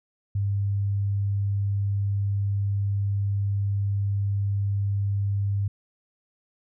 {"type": "tone", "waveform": "sine", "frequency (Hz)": 100, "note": "G2", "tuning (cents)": 35, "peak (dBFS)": -22, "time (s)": [0.35, 5.68], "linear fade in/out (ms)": 5, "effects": []}